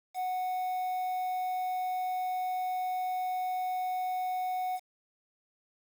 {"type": "tone with quantisation", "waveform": "triangle", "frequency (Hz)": 738, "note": "F#5", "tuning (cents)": -5, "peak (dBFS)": -28, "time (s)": [0.14, 4.8], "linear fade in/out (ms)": 50, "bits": 8, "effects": []}